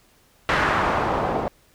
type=noise with low-pass filter sweep; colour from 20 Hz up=white; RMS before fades=-22 dBFS; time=0.49-1.48 s; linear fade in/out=0 ms; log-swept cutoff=1700 to 620 Hz; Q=1.4; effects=pink hiss -58 dBFS RMS until 1.74 s